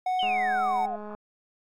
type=tone with pitch glide; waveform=triangle; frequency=739 to 747.2 Hz; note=F#5 to F#5; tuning=-2 to +17 cents; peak=-22 dBFS; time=0.06-0.86 s; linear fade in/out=5 ms; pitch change=+19 cents; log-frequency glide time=0.29-0.68 s
type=exponential sweep; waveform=sine; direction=down; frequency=3168 to 665 Hz; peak=-29 dBFS; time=0.19-0.96 s; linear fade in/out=5 ms
type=click train; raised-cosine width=1 ms; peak=-27 dBFS; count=194; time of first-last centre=0.23-1.149 s; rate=210 Hz
effects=AAC 48 kbps